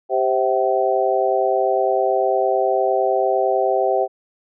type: harmonic tone with a mistuned harmonic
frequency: 130.81 Hz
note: C3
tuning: in tune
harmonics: 3 / 4 / 5 / 6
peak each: -21 / -21 / -21 / -21 dBFS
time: 0.09-4.08 s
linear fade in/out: 50 ms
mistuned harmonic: 6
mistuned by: -49 cents
effects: none